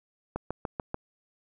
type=click train; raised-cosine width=1 ms; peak=-17 dBFS; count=5; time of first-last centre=0.36-0.944 s; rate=6.85 Hz; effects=none